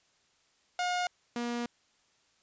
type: tone pair in turn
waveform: sawtooth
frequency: 717 / 238.7 Hz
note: F5 / A#3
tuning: +45 / +41 cents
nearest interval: octave + perfect fifth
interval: 1904 cents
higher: first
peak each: -25 / -28 dBFS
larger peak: first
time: 0.79-1.07 / 1.36-1.66 s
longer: second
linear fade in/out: 2 ms
effects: white hiss -69 dBFS RMS until 2.42 s + resampled to 16000 Hz